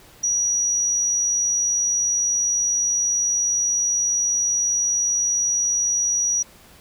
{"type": "tone", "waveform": "sine", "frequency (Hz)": 5800, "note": "F#8", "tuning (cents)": -35, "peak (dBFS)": -18, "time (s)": [0.23, 6.43], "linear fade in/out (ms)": 10, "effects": ["pink hiss -49 dBFS RMS until 6.8 s"]}